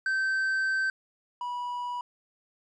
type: tone pair in turn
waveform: triangle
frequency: 1550 / 976.4 Hz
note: G6 / B5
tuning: -20 / -20 cents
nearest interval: minor sixth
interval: 800 cents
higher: first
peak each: -23 / -29 dBFS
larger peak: first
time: 0.06-0.9 / 1.41-2.01 s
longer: first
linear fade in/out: 2 ms
effects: resampled to 22050 Hz